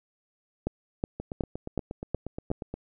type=two click trains; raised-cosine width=2 ms; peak=-14 / -21 dBFS; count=6 / 14; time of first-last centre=0.67-2.515 / 1.2-2.74 s; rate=2.71 / 8.44 Hz; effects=none